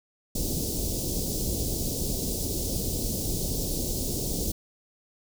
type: band-stop noise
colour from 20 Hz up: pink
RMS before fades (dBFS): -29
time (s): 0.35-4.52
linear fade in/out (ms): 5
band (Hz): 510 to 4700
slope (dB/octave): 24
effects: none